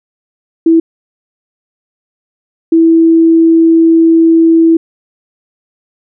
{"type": "tone bursts at uneven times", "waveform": "sine", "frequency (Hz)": 328.3, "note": "E4", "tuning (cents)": -7, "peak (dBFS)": -3, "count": 2, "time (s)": [[0.66, 0.8], [2.72, 4.77]], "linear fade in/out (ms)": 5, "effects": []}